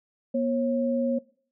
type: tone pair together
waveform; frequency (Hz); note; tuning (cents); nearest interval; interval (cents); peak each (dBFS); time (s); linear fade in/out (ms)
sine; 240.5 / 543; B3 / C#5; -46 / -36; octave + major second; 1410; -25; 0.34-1.19; 10
effects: noise-tail reverb RT60 0.5 s tail -22 dB re dry